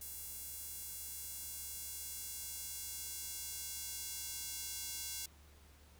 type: tone with high-pass filter sweep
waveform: square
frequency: 308.5 Hz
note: D#4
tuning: 15 cents flat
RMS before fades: -45 dBFS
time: 0.01-5.26 s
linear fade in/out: 5 ms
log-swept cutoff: 10000 to 5500 Hz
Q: 0.85
effects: added 73 Hz sine -60 dBFS peak until 5.99 s + pink hiss -65 dBFS RMS until 5.99 s